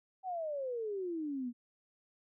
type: exponential sweep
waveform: sine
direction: down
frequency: 771 to 234 Hz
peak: -35 dBFS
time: 0.23-1.53 s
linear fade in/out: 50 ms
effects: none